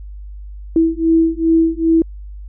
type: beating tone pair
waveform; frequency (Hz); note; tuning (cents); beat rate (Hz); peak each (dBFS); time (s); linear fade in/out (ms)
sine; 325.9 / 328.4; E4 / E4; -20 / -6; 2.5; -14 / -14; 0.76-2.02; 2
effects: added 50 Hz sine -29 dBFS peak until 2.48 s